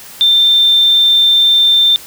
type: tone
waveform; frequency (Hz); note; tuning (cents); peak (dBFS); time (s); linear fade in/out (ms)
sine; 3578; A7; +28; -6; 0.21-1.96; 0
effects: white hiss -34 dBFS RMS until 2.06 s